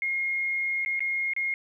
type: tone with dropouts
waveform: sine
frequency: 2144 Hz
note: C7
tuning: 42 cents sharp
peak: -25 dBFS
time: 0.02-1.54 s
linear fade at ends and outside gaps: 1 ms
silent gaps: 0.849-0.86 / 0.994-1.005 / 1.335-1.364 s
effects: 11-bit